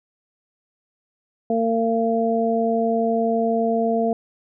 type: harmonic tone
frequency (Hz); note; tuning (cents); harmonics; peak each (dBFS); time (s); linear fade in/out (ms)
227.9; A#3; -39; 1 / 2 / 3; -22 / -22 / -22; 1.5-4.13; 2
effects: none